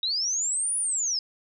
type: linear two-way sweep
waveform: sine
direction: up then down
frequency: 3746 to 9890 to 4964 Hz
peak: -24 dBFS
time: 0.03-1.19 s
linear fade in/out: 2 ms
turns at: 0.77 s
effects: none